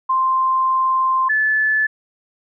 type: tone pair in turn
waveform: sine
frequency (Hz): 1046.5 / 1734.8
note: C6 / A6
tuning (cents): 0 / -25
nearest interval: major sixth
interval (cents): 875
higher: second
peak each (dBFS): -14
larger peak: neither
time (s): 0.09-1.29 / 1.29-1.87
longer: first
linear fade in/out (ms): 10
effects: none